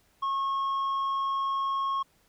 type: tone with tanh clipping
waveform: sine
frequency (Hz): 1090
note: C#6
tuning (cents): -29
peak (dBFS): -27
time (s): 0.22-2.03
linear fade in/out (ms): 10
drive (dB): 4
effects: pink hiss -66 dBFS RMS until 2.28 s